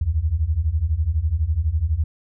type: beating tone pair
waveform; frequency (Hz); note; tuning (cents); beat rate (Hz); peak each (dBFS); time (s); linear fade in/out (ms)
sine; 71.9 / 83.9; D2 / E2; -36 / +31; 12; -22 / -20; 0.01-2.04; 5
effects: none